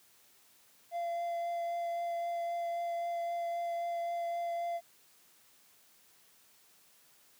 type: tone with vibrato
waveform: triangle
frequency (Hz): 686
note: F5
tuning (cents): -31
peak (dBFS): -31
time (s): 0.91-4.81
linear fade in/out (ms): 50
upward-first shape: triangle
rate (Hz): 3.8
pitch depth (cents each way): 11
effects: white hiss -64 dBFS RMS until 7.39 s + high-pass 100 Hz 12 dB/octave